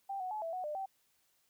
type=tone with pitch steps; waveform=sine; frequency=787 / 739 / 855 / 660 / 737 / 600 / 773 Hz; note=G5 / F#5 / A5 / E5 / F#5 / D5 / G5; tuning=+7 / -2 / -50 / +2 / -7 / +37 / -24 cents; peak=-36 dBFS; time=0.09-0.86 s; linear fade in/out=10 ms; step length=110 ms; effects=white hiss -74 dBFS RMS until 1.49 s